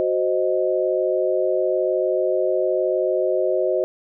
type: chord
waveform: sine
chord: C diminished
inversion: second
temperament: equal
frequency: 370 / 523.3 / 622.3 Hz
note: Gb4 / C5 / Eb5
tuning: 0 / 0 / 0 cents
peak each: -22 dBFS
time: 0-3.84 s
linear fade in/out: 0 ms
effects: none